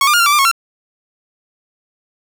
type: tone with pitch steps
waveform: sawtooth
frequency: 1105 / 1199 / 1419 / 1377 / 1160 / 1193 / 1095 / 1360 Hz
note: C#6 / D6 / F6 / F6 / D6 / D6 / C#6 / F6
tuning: -6 / +36 / +27 / -25 / -22 / +27 / -22 / -46 cents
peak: -6 dBFS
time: 0.01-0.514 s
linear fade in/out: 2 ms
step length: 63 ms
effects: none